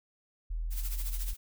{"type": "tone", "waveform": "sine", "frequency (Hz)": 40.63, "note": "E1", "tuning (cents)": -24, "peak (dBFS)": -31, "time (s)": [0.5, 1.34], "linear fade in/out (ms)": 10}
{"type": "noise with tremolo", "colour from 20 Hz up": "blue", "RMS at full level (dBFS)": -39, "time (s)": [0.7, 1.37], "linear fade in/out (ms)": 50, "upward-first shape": "sine", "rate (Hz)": 14, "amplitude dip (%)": 65}
{"effects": []}